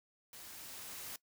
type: noise with level ramp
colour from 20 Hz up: white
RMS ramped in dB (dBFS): -52 to -45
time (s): 0.33-1.16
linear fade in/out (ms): 2
effects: noise-tail reverb RT60 0.1 s tail -20 dB re dry

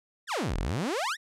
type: exponential two-way sweep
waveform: sawtooth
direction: down then up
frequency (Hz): 1974 to 33.67 to 1974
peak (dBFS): -24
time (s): 0.27-1.17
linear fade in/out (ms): 50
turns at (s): 0.57
effects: low-pass 9000 Hz 12 dB/octave

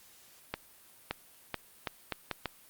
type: accelerating click train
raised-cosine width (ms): 0.3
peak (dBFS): -16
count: 7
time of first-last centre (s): 0.54-2.457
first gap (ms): 570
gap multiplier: 0.76
effects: white hiss -58 dBFS RMS until 2.69 s + Opus 48 kbps

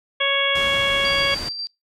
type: harmonic tone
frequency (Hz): 555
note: C#5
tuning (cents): +2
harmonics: 1 / 2 / 3 / 4 / 5 / 6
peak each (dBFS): -25 / -27 / -26 / -23 / -27 / -22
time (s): 0.2-1.35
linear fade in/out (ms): 10
type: noise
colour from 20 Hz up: pink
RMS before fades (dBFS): -32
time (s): 0.55-1.49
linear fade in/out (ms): 5
type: tone with tremolo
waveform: sine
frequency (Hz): 4699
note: D8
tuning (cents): 0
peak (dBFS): -25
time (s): 1.05-1.67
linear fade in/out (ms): 0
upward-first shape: square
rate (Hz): 7.4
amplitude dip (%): 35
effects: noise-tail reverb RT60 0.2 s tail -24 dB re dry + low-pass 9000 Hz 12 dB/octave

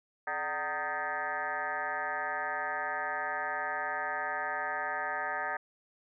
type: tone with frequency modulation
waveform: sine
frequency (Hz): 1244.5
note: D#6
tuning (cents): 0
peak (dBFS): -31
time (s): 0.27-5.57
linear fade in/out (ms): 5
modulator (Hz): 163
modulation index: 3.9
effects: none

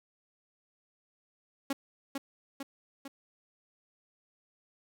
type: tone with echo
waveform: sawtooth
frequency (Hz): 275.4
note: C#4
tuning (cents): -11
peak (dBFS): -25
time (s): 1.7-1.73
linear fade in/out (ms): 5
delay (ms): 450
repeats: 3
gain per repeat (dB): -4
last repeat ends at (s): 3.08
effects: none

